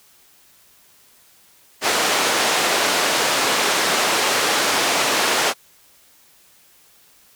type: band-pass noise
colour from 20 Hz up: pink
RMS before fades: -19 dBFS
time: 1.81-5.54 s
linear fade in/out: 50 ms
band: 460 to 7900 Hz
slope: 12 dB/octave
effects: white hiss -53 dBFS RMS until 7.35 s